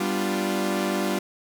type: chord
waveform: sawtooth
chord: G dominant seventh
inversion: none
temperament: equal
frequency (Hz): 196 / 246.9 / 293.7 / 349.2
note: G3 / B3 / D4 / F4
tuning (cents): 0 / 0 / 0 / 0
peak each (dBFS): -23 / -29 / -27 / -24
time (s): 0-1.19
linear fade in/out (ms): 5
effects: none